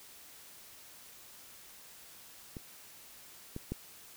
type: clicks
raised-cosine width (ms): 3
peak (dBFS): -29 / -26 / -22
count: 3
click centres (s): 2.568 / 3.564 / 3.72
effects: white hiss -54 dBFS RMS until 4.16 s